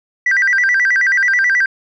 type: tone with vibrato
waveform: sine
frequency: 1760 Hz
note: A6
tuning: in tune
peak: -9 dBFS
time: 0.26-1.66 s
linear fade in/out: 5 ms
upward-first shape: square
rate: 9.3 Hz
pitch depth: 190 cents each way
effects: tanh soft clip ceiling -8 dBFS